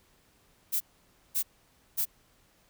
violet noise bursts, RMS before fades -28 dBFS, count 3, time 0.72-2.055 s, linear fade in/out 20 ms, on 85 ms, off 540 ms, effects pink hiss -65 dBFS RMS until 2.69 s

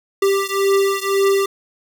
square beating tone pair, 392.5 / 394.4 Hz, G4 / G4, +2 / +11 cents, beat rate 1.9 Hz, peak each -18 / -19 dBFS, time 0.22-1.46 s, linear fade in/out 5 ms, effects none

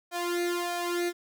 sawtooth tone with flanger, 349.2 Hz, F4, in tune, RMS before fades -30 dBFS, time 0.11-1.13 s, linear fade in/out 50 ms, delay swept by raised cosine 1.6 to 2.39 ms, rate 1.6 Hz, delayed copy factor +0.8, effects none

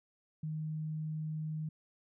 sine tone, 155.56 Hz, D#3, in tune, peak -35 dBFS, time 0.43-1.69 s, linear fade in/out 5 ms, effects none

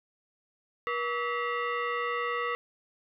sine tone with frequency modulation, 329.6 Hz, E4, in tune, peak -28 dBFS, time 0.87-2.55 s, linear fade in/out 0 ms, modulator 810 Hz, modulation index 2.4, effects none

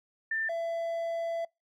sine / triangle tone pair in turn, 1786 / 669 Hz, A6 / E5, +25 / +25 cents, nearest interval octave + perfect fourth, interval 1700 cents, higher first, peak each -28 dBFS, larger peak neither, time 0.31-0.49 / 0.49-1.45 s, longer second, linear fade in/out 5 ms, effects noise-tail reverb RT60 0.2 s tail -25 dB re dry

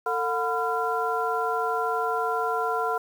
sine tone cluster, 448.4 / 724 / 1006 / 1376 Hz, A4 / F#5 / B5 / F6, +33 / -38 / +32 / -26 cents, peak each -29 dBFS, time 0.06-2.98 s, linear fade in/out 5 ms, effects 8-bit

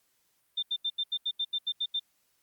sine tone bursts, 3587 Hz, A7, 33 cents sharp, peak -27 dBFS, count 11, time 0.57-1.997 s, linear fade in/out 10 ms, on 57 ms, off 80 ms, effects white hiss -72 dBFS RMS until 2.42 s + Opus 48 kbps

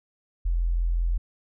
sine tone, 42.62 Hz, F1, 41 cents flat, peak -21 dBFS, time 0.45-1.18 s, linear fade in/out 10 ms, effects none

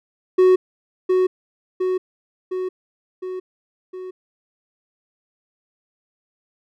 triangle tone with echo, 370 Hz, F#4, in tune, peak -8 dBFS, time 0.38-0.56 s, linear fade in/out 10 ms, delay 710 ms, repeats 5, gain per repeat -4 dB, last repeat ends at 4.11 s, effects none

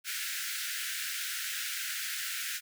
pink high-pass noise, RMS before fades -36 dBFS, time 0.04-2.61 s, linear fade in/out 50 ms, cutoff 1400 Hz, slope 96 dB/octave, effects none

